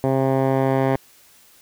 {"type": "tone with low-pass filter sweep", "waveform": "10% pulse", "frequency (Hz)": 133.6, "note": "C3", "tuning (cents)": 36, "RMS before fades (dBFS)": -19, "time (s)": [0.04, 0.96], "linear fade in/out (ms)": 0, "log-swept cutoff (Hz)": [780, 1500], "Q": 0.87, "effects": ["white hiss -52 dBFS RMS until 1.61 s"]}